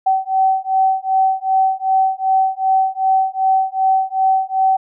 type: beating tone pair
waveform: sine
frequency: 763 / 765.6 Hz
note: G5 / G5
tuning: -47 / -41 cents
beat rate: 2.6 Hz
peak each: -16 dBFS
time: 0.06-4.77 s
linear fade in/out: 10 ms
effects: none